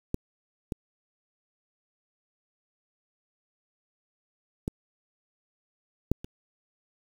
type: clicks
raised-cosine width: 3 ms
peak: -14 / -17 / -16 / -9 / -26 dBFS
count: 5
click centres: 0.144 / 0.722 / 4.679 / 6.116 / 6.245 s
effects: 7-bit